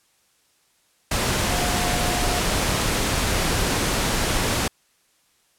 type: tone in noise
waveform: sine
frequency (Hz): 715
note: F5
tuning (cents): +41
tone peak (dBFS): -28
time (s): 1.5-2.4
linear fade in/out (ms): 5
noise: pink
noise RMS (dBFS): -22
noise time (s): 1.11-4.68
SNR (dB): -9
effects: white hiss -63 dBFS RMS until 5.58 s + low-pass 11000 Hz 12 dB/octave